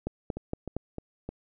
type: two click trains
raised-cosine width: 2 ms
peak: -17 / -22 dBFS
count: 4 / 4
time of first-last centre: 0.07-0.766 / 0.37-1.29 s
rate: 4.31 / 3.26 Hz
effects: none